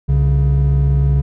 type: tone pair together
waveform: triangle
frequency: 65.8 / 139.33 Hz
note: C2 / C#3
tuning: +10 / +9 cents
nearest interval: octave + minor second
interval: 1299 cents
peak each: -11 dBFS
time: 0.08-1.22 s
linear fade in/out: 20 ms
effects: tanh soft clip ceiling -3 dBFS